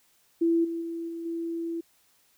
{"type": "tone with level steps", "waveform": "sine", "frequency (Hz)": 333.8, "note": "E4", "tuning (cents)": 22, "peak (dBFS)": [-20, -29, -31, -33, -29], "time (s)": [0.41, 1.81], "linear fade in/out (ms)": 10, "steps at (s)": [0.64, 0.81, 1.08, 1.25], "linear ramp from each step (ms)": 10, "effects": ["white hiss -65 dBFS RMS until 2.37 s"]}